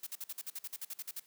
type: noise bursts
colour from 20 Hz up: blue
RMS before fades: -41 dBFS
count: 14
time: 0.03-1.198 s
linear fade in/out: 5 ms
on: 37 ms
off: 50 ms
effects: white hiss -66 dBFS RMS until 1.26 s + high-pass 150 Hz 12 dB/octave